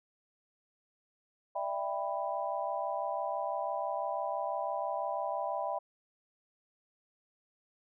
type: chord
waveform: sine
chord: E minor seventh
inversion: third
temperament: just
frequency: 593.3 / 659.3 / 791.1 / 988.9 Hz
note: D5 / E5 / G5 / B5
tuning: +18 / 0 / +16 / +2 cents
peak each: -38 / -37 / -37 / -38 dBFS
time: 1.55-5.79 s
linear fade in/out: 10 ms
effects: none